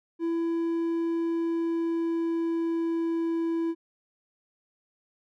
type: tone with pitch glide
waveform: triangle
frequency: 333.5 to 331.4 Hz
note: E4 to E4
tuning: +20 to +9 cents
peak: -23 dBFS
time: 0.19-3.75 s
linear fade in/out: 50 ms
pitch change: -11 cents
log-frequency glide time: 1.2-3.51 s
effects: none